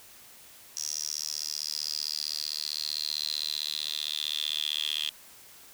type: tone with high-pass filter sweep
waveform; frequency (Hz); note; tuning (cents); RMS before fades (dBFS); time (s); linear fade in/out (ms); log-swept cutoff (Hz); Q
10% pulse; 75.5; D2; +48; -33; 0.77-5.1; 0; 5800 to 3200; 9.9
effects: white hiss -52 dBFS RMS until 5.73 s